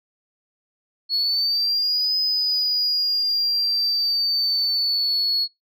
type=exponential two-way sweep; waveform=sine; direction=up then down; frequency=4351 to 5040 to 4351 Hz; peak=-17 dBFS; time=1.09-5.48 s; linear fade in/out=50 ms; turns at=2.16 s; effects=noise-tail reverb RT60 0.2 s tail -26 dB re dry + tanh soft clip ceiling -16 dBFS